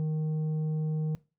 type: tone with tanh clipping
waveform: triangle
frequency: 155.56 Hz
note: D#3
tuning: in tune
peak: -28 dBFS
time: 0-1.15 s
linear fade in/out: 0 ms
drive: 10 dB
effects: noise-tail reverb RT60 0.3 s tail -21 dB re dry